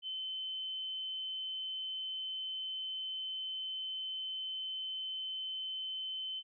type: tone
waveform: sine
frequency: 3063 Hz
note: G7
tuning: 41 cents flat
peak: -37 dBFS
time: 0.02-6.43 s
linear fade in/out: 50 ms
effects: none